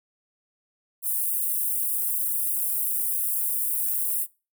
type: high-pass noise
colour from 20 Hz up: white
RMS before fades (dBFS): -26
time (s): 1.02-4.27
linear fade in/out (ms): 50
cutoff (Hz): 9100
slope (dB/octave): 48
effects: noise-tail reverb RT60 0.3 s tail -22 dB re dry